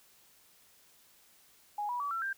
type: tone with pitch steps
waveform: sine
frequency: 829 / 974.5 / 1145.6 / 1346.7 / 1583.1 Hz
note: G#5 / B5 / D6 / E6 / G6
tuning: -3 / -23 / -43 / +37 / +17 cents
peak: -32 dBFS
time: 1.78-2.33 s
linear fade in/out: 5 ms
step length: 110 ms
effects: white hiss -63 dBFS RMS until 2.37 s